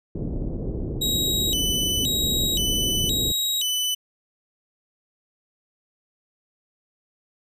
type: low-pass noise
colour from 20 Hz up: pink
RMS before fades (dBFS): -28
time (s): 0.15-3.32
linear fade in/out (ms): 2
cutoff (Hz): 440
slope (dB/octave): 24
type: tone with vibrato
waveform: sawtooth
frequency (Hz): 3382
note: G#7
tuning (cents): +31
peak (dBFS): -19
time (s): 1.01-3.95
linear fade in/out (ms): 10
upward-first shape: square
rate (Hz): 0.96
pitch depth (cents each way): 210
effects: none